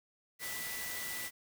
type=tone in noise; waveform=sine; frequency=1975.5 Hz; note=B6; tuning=in tune; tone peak=-43 dBFS; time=0.39-1.31 s; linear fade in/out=50 ms; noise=white; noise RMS=-41 dBFS; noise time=0.39-1.31 s; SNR=-5 dB; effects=none